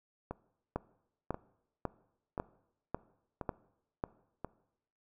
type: two click trains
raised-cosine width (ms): 1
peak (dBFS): -19 / -24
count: 7 / 5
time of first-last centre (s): 0.76-4.039 / 0.31-4.447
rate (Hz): 1.83 / 0.967
effects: noise-tail reverb RT60 0.8 s tail -20 dB re dry